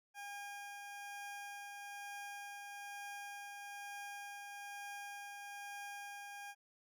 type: tone with tremolo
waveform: 20% pulse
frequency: 810 Hz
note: G#5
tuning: 43 cents flat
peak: -40 dBFS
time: 0.14-6.55 s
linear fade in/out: 50 ms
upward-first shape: triangle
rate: 1.1 Hz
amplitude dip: 30%
effects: none